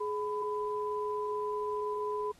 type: tone pair together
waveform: sine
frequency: 420 / 1000 Hz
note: G#4 / B5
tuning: +19 / +21 cents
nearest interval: octave + minor third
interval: 1502 cents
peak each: -33 / -35 dBFS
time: 0-2.32 s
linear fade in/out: 10 ms
effects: pink hiss -62 dBFS RMS until 2.39 s + AAC 32 kbps